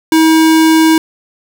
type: tone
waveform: square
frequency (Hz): 320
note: D#4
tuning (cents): +49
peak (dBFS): -6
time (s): 0.12-0.98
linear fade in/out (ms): 2
effects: 7-bit